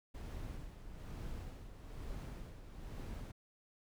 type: noise with tremolo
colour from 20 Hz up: brown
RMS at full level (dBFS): -44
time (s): 0.14-3.32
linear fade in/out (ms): 10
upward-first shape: sine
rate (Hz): 1.1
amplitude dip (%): 60
effects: none